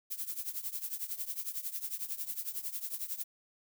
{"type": "noise with tremolo", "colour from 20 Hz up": "violet", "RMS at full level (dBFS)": -35, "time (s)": [0.1, 3.24], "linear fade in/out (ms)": 20, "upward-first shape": "triangle", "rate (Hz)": 11, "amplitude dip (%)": 90, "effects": []}